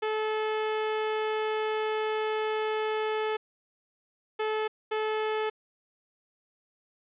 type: tone bursts at uneven times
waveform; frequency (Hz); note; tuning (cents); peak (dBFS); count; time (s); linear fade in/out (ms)
sawtooth; 432.9; A4; -28; -23; 3; 0.02-3.37 / 4.39-4.68 / 4.91-5.5; 10
effects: resampled to 8000 Hz + 10-bit